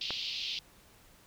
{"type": "band-pass noise", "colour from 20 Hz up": "pink", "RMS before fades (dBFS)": -37, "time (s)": [0.01, 0.59], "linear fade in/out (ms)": 2, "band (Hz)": [2700, 4900], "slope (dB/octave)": 48}
{"type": "click", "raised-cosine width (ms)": 0.5, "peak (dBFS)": -21, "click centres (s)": 0.106}
{"effects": ["pink hiss -60 dBFS RMS until 1.26 s"]}